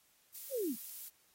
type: noise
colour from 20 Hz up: violet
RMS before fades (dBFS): -45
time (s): 0.34-1.09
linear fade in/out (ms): 10
type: linear sweep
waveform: sine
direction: down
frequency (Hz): 577 to 195.6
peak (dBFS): -33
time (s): 0.5-0.76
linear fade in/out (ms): 50
effects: white hiss -70 dBFS RMS until 1.34 s + AAC 48 kbps